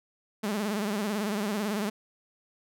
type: tone with vibrato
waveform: sawtooth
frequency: 207.7 Hz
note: G#3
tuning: in tune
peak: -24 dBFS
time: 0.43-1.9 s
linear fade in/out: 10 ms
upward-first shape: sine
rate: 18 Hz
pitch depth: 100 cents each way
effects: none